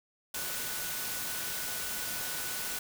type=tone in noise; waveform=sine; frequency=1480 Hz; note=F#6; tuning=in tune; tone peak=-45 dBFS; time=0.34-2.79 s; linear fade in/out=5 ms; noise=white; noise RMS=-36 dBFS; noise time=0.34-2.79 s; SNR=-12 dB; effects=none